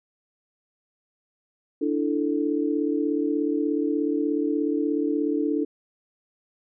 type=chord; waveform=sine; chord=D suspended second; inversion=none; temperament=just; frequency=293.7 / 330.4 / 440.5 Hz; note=D4 / E4 / A4; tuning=0 / +4 / +2 cents; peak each=-24 / -27 / -28 dBFS; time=1.81-5.65 s; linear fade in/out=10 ms; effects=none